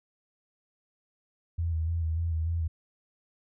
sine tone with vibrato, 82.1 Hz, E2, 6 cents flat, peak -26 dBFS, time 1.58-2.68 s, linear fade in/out 10 ms, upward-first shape square, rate 3.4 Hz, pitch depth 37 cents each way, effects none

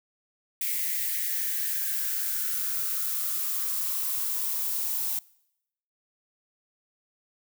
violet noise with high-pass filter sweep, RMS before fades -29 dBFS, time 0.61-5.19 s, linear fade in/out 2 ms, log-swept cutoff 2100 to 840 Hz, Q 6, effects noise-tail reverb RT60 0.8 s tail -23 dB re dry

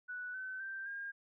sine tone with pitch steps, 1480 / 1523.4 / 1568 / 1614 Hz, F#6 / G6 / G6 / G#6, 0 / -50 / 0 / -50 cents, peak -40 dBFS, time 0.08-1.12 s, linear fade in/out 20 ms, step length 260 ms, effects none

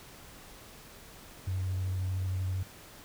triangle tone with vibrato, 93.2 Hz, F#2, 13 cents sharp, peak -26 dBFS, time 1.47-2.63 s, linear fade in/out 5 ms, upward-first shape triangle, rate 13 Hz, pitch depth 20 cents each way, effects tanh soft clip ceiling -26 dBFS + pink hiss -51 dBFS RMS until 3.04 s

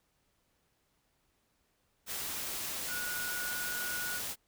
sine tone in noise, 1456 Hz, F#6, 28 cents flat, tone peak -37 dBFS, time 2.87-4.21 s, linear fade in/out 50 ms, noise white, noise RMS -38 dBFS, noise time 2.06-4.36 s, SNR -2 dB, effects pink hiss -75 dBFS RMS until 4.47 s

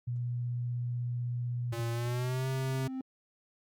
sine tone with vibrato, 121.4 Hz, B2, 29 cents flat, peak -31 dBFS, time 0.07-1.8 s, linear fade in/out 10 ms, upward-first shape triangle, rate 16 Hz, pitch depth 8 cents each way
square tone with pitch glide, 116.54 to 132.33 Hz, A#2 to C3, 0 to +20 cents, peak -31 dBFS, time 1.72-2.88 s, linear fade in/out 10 ms, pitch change +220 cents, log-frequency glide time 1.92-2.48 s
triangle tone with exponential growth, 261.6 Hz, C4, in tune, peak -31 dBFS, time 1.9-3.01 s, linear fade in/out 1 ms, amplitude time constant 240 ms
effects Opus 48 kbps

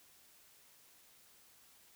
silence, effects white hiss -64 dBFS RMS until 1.95 s

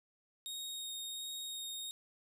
sawtooth tone with vibrato, 3729 Hz, A#7, in tune, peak -38 dBFS, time 0.46-1.91 s, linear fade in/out 0 ms, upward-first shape sine, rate 1.4 Hz, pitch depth 9 cents each way, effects none

